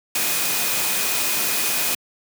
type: tone in noise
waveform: sine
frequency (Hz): 2489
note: D#7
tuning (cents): 0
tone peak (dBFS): -31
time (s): 0.15-1.95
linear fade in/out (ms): 5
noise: white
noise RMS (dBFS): -22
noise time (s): 0.15-1.95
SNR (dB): -12
effects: high-pass 150 Hz 12 dB/octave